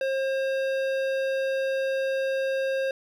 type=tone with hard clipping; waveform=sine; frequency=535 Hz; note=C5; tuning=38 cents sharp; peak=-26 dBFS; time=0.01-2.91 s; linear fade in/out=2 ms; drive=13 dB; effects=none